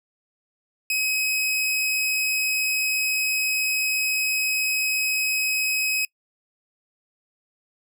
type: tone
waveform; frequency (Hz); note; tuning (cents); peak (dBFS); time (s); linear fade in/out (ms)
sawtooth; 2541; D#7; +36; -18; 0.9-6.05; 2
effects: noise-tail reverb RT60 0.1 s tail -25 dB re dry